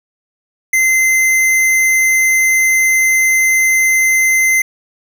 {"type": "tone", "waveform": "square", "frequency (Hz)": 2069, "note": "C7", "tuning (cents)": -20, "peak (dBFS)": -10, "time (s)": [0.73, 4.62], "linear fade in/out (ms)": 5, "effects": []}